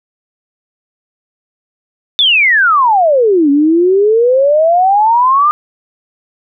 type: exponential two-way sweep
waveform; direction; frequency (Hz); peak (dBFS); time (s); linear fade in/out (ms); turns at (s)
sine; down then up; 3608 to 277.2 to 1227; -6; 2.19-5.51; 0; 3.5
effects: none